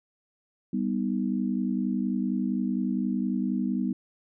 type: chord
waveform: sine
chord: G augmented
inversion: none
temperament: equal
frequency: 196 / 246.9 / 311.1 Hz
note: G3 / B3 / D#4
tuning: 0 / 0 / 0 cents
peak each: -28 / -28 / -33 dBFS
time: 0.73-3.93 s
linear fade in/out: 5 ms
effects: none